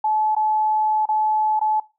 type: tone with dropouts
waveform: sine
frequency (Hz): 861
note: A5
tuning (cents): -38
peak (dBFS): -17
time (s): 0.04-1.8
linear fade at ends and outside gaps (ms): 5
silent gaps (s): 0.35-0.364 / 1.056-1.088 / 1.594-1.612
effects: noise-tail reverb RT60 0.3 s tail -22 dB re dry